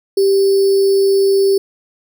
sine tone with sample-and-hold, 392 Hz, G4, in tune, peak -9 dBFS, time 0.17-1.58 s, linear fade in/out 5 ms, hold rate 4900 Hz, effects none

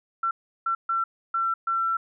sine tone bursts at uneven times, 1349 Hz, E6, 40 cents sharp, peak -22 dBFS, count 5, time 0.23-0.31 / 0.66-0.75 / 0.89-1.04 / 1.34-1.54 / 1.67-1.97 s, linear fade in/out 5 ms, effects none

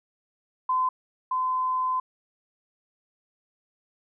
sine tone pair in turn, 1024 / 1024 Hz, C6 / C6, -38 / -38 cents, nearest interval unison, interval 0 cents, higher neither, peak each -21 / -23 dBFS, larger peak first, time 0.69-0.89 / 1.31-2 s, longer second, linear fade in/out 5 ms, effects none

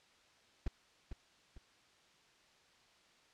brown noise with echo, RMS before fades -34 dBFS, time 0.66-0.68 s, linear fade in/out 5 ms, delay 450 ms, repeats 2, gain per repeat -8 dB, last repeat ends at 1.58 s, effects white hiss -67 dBFS RMS until 3.33 s + low-pass 5000 Hz 12 dB/octave

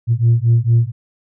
sine beating tone pair, 114.6 / 119 Hz, A#2 / A#2, -29 / +36 cents, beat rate 4.4 Hz, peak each -12 dBFS, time 0.07-0.92 s, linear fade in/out 50 ms, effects tanh soft clip ceiling -6 dBFS

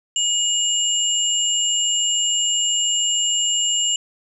sine tone pair together, 2900 / 7313 Hz, F#7 / A#8, -35 / -34 cents, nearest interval octave + major third, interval 1601 cents, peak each -20 / -20 dBFS, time 0.16-3.96 s, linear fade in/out 2 ms, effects none

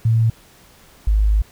sine tone pair in turn, 113.2 / 52.32 Hz, A2 / G#1, +50 / +14 cents, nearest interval octave + minor second, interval 1336 cents, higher first, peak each -12 dBFS, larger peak neither, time 0.05-0.3 / 1.07-1.42 s, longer second, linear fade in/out 5 ms, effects pink hiss -49 dBFS RMS until 1.51 s

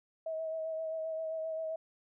sine tone with vibrato, 641 Hz, E5, 49 cents flat, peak -34 dBFS, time 0.26-1.76 s, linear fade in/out 5 ms, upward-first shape sine, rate 7.6 Hz, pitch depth 22 cents each way, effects none

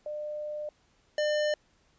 sine / square tone pair in turn, 600 / 600 Hz, D5 / D5, +37 / +37 cents, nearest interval unison, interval 0 cents, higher neither, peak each -33 / -26 dBFS, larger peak second, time 0.06-0.69 / 1.18-1.54 s, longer first, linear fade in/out 2 ms, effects pink hiss -67 dBFS RMS until 1.98 s + resampled to 16000 Hz

